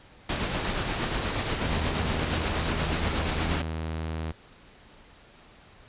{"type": "noise with tremolo", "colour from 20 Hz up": "pink", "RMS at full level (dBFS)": -27, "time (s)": [0.29, 3.62], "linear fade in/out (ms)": 5, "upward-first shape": "sine", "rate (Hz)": 8.4, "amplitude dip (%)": 35}
{"type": "tone", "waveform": "sawtooth", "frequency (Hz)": 80, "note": "D#2", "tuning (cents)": 49, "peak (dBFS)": -26, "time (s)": [1.65, 4.32], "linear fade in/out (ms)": 5}
{"effects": ["pink hiss -53 dBFS RMS until 5.88 s", "resampled to 8000 Hz"]}